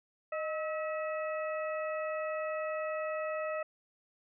harmonic tone with a mistuned harmonic, 645 Hz, E5, 38 cents flat, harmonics 1 / 2 / 3 / 4, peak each -34 / -40 / -44 / -46 dBFS, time 0.32-3.63 s, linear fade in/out 5 ms, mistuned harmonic 1, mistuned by -70 cents, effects none

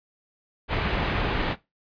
pink low-pass noise, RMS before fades -26 dBFS, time 0.68-1.56 s, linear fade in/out 50 ms, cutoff 3400 Hz, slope 24 dB/octave, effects noise-tail reverb RT60 0.2 s tail -17 dB re dry + resampled to 11025 Hz

